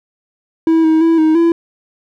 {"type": "tone with pitch steps", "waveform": "triangle", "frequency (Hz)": [325.1, 317.9, 329.1, 314.5, 335.4], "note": ["E4", "D#4", "E4", "D#4", "E4"], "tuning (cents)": [-24, 37, -3, 19, 30], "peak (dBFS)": -6, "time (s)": [0.67, 1.52], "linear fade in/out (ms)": 2, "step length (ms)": 170, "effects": []}